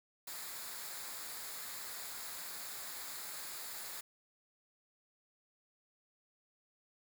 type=noise with comb filter; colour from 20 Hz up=white; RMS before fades=-45 dBFS; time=0.27-4.01 s; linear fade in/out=5 ms; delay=0.34 ms; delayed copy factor=-0.55; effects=none